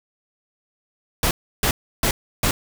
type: noise bursts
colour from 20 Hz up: pink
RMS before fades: -19 dBFS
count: 4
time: 1.23-2.51 s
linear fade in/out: 2 ms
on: 80 ms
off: 320 ms
effects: none